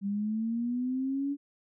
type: linear sweep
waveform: sine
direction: up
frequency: 196 to 286.4 Hz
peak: -28 dBFS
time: 0.01-1.37 s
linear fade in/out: 50 ms
effects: none